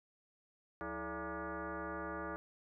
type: tone with frequency modulation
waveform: sine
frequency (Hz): 430.1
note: A4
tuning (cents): -39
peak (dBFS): -39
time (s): 0.81-2.36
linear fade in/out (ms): 0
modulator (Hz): 252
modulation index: 4.5
effects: none